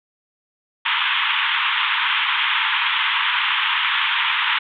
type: band-pass noise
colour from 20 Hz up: white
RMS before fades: -20 dBFS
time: 0.85-4.59 s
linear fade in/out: 10 ms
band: 880 to 3500 Hz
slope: 96 dB/octave
effects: none